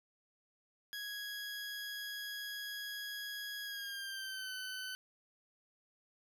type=tone with pitch glide; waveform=20% pulse; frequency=1661.2 to 1514.6 Hz; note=G#6 to F#6; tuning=0 to +40 cents; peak=-36 dBFS; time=0.93-4.95 s; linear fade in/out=0 ms; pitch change=-160 cents; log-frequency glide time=3.63-4.53 s; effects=13-bit